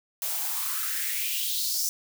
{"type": "noise with high-pass filter sweep", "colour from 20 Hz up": "blue", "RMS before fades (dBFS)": -29, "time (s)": [0.22, 1.89], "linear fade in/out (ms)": 0, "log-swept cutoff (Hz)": [590, 5900], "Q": 4.2, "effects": []}